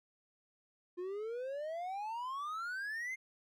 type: exponential sweep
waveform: triangle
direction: up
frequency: 349.2 to 2129 Hz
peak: -36 dBFS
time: 0.97-3.16 s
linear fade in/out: 20 ms
effects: none